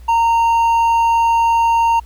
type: tone with hard clipping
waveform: triangle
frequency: 923 Hz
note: A#5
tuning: 17 cents flat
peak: -12 dBFS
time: 0.08-2 s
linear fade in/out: 10 ms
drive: 7 dB
effects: added 60 Hz sine -34 dBFS peak until 2.05 s + pink hiss -52 dBFS RMS until 2.05 s